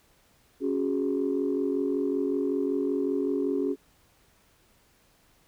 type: chord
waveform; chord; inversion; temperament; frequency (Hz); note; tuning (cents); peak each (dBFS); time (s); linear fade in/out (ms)
sine; C# suspended fourth; none; equal; 277.2 / 370 / 415.3; C#4 / F#4 / G#4; 0 / 0 / 0; -27 / -29 / -29; 0.6-3.76; 50
effects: tanh soft clip ceiling -17 dBFS + pink hiss -63 dBFS RMS until 5.47 s